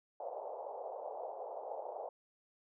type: band-pass noise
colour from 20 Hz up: pink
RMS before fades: -44 dBFS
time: 0.2-2.09 s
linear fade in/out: 2 ms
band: 480 to 850 Hz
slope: 48 dB/octave
effects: none